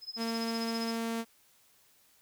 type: tone with tremolo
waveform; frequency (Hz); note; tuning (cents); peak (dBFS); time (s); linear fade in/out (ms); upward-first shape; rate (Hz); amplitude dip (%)
sine; 5100; D#8; +42; -35; 0.01-0.97; 50; sine; 15; 95
type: tone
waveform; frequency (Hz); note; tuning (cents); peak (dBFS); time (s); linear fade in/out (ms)
sawtooth; 228.5; A#3; -34; -28; 0.16-1.25; 50
effects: white hiss -65 dBFS RMS until 2.21 s